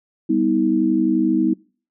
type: chord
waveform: sine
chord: G augmented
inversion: none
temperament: equal with one note detuned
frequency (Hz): 196 / 246.9 / 318.8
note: G3 / B3 / D#4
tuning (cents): 0 / 0 / +42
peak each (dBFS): -23 / -20 / -17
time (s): 0.29-1.54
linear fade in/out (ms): 10
effects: noise-tail reverb RT60 0.4 s tail -23 dB re dry